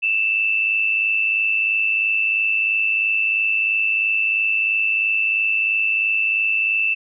sine tone pair together, 2637 / 2740 Hz, E7 / F7, 0 / -34 cents, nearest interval minor second, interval 66 cents, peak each -17 / -25 dBFS, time 0.02-6.95 s, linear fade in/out 20 ms, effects none

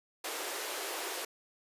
pink high-pass noise, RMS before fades -38 dBFS, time 0.24-1.25 s, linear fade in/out 5 ms, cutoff 340 Hz, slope 48 dB/octave, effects resampled to 32000 Hz

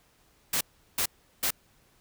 white noise bursts, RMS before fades -27 dBFS, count 3, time 0.53-1.507 s, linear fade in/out 5 ms, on 79 ms, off 370 ms, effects pink hiss -64 dBFS RMS until 2 s

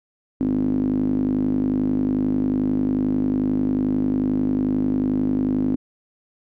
sawtooth tone with band-pass filter, 51.2 Hz, G#1, 24 cents flat, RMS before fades -21 dBFS, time 0.4-5.76 s, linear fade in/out 10 ms, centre 270 Hz, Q 9, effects none

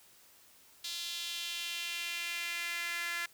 sawtooth tone with high-pass filter sweep, 343 Hz, F4, 31 cents flat, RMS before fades -38 dBFS, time 0.84-3.26 s, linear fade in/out 5 ms, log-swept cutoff 3800 to 1800 Hz, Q 2.7, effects white hiss -61 dBFS RMS until 3.33 s

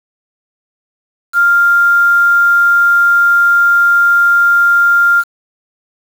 sine tone with quantisation, 1396.9 Hz, F6, in tune, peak -6 dBFS, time 1.33-5.24 s, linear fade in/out 50 ms, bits 5, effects none

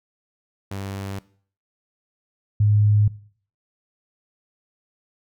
sawtooth / sine tone pair in turn, 98 / 104.56 Hz, G2 / G#2, 0 / +12 cents, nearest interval minor second, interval 112 cents, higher second, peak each -25 / -14 dBFS, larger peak second, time 0.71-1.19 / 2.6-3.08 s, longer neither, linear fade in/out 5 ms, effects noise-tail reverb RT60 0.5 s tail -19 dB re dry

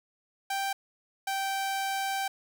sawtooth tone pair in turn, 784 / 779.6 Hz, G5 / G5, 0 / -10 cents, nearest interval unison, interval 10 cents, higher first, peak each -25 dBFS, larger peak neither, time 0.5-0.73 / 1.27-2.28 s, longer second, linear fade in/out 5 ms, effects none

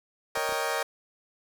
20% pulse chord, Eb dominant seventh, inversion second, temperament equal, 466.2 / 554.4 / 622.3 / 784 Hz, Bb4 / Db5 / Eb5 / G5, 0 / 0 / 0 / 0 cents, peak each -28 dBFS, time 0.35-0.83 s, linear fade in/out 5 ms
clicks, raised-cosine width 1 ms, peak -26 dBFS, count 3, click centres 0.374 / 0.492 / 0.524 s
effects none

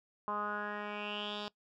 10% pulse tone with low-pass filter sweep, 207.7 Hz, G#3, in tune, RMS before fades -39 dBFS, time 0.28-1.48 s, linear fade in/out 0 ms, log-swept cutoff 1100 to 4200 Hz, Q 6.2, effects noise-tail reverb RT60 0.1 s tail -21 dB re dry

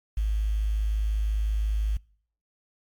sine tone with quantisation, 52.8 Hz, G#1, 29 cents sharp, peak -22 dBFS, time 0.17-1.97 s, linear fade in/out 5 ms, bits 8, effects noise-tail reverb RT60 0.6 s tail -26 dB re dry + MP3 96 kbps

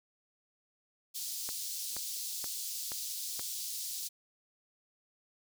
pink high-pass noise, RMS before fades -39 dBFS, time 1.14-4.09 s, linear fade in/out 20 ms, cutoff 4300 Hz, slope 24 dB/octave
click train, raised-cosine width 0.5 ms, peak -28 dBFS, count 5, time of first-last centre 1.49-3.395 s, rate 2.1 Hz
effects none

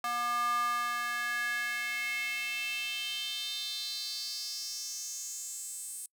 square tone with high-pass filter sweep, 239.9 Hz, A#3, 50 cents sharp, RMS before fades -35 dBFS, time 0.04-6.06 s, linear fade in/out 2 ms, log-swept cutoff 990 to 9000 Hz, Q 5, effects noise-tail reverb RT60 0.1 s tail -25 dB re dry

